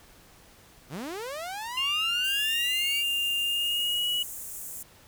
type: linear sweep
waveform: sawtooth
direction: up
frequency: 111.5 to 2349 Hz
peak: -30 dBFS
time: 0.89-3.04 s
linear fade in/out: 50 ms
type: tone with pitch glide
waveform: sine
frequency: 2800 to 2922 Hz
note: F7 to F#7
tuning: +4 to -22 cents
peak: -25 dBFS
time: 1.77-4.23 s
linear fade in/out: 5 ms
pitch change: +74 cents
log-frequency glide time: 3.44-4.09 s
type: high-pass noise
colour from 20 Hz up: pink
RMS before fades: -39 dBFS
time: 2.24-4.83 s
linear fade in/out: 5 ms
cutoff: 6900 Hz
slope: 48 dB/octave
effects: pink hiss -55 dBFS RMS until 5.07 s